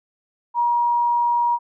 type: tone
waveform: sine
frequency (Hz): 953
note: A#5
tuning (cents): +38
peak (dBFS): -16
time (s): 0.54-1.59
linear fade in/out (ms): 50
effects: none